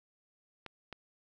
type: clicks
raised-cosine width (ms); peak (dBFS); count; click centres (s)
0.3; -27; 2; 0.663 / 0.927
effects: none